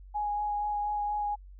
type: tone with vibrato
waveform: sine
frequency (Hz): 830.6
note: G#5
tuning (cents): 0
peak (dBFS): -28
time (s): 0.14-1.36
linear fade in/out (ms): 20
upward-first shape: sine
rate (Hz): 4.2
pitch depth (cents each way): 13
effects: added 47 Hz sine -46 dBFS peak until 1.59 s